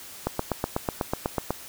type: click train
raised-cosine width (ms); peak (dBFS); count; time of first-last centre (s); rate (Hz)
1; -10; 11; 0.27-1.506; 8.09
effects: white hiss -43 dBFS RMS until 1.68 s